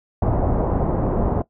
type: low-pass noise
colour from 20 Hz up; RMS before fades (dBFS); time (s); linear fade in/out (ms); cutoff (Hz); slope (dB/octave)
pink; -20; 0.22-1.42; 5; 880; 24
effects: noise-tail reverb RT60 0.1 s tail -17 dB re dry